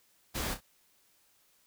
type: noise with echo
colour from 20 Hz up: pink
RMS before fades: -35 dBFS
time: 0.34-0.55 s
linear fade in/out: 20 ms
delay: 30 ms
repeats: 2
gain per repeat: -9 dB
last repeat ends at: 0.61 s
effects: white hiss -68 dBFS RMS until 1.66 s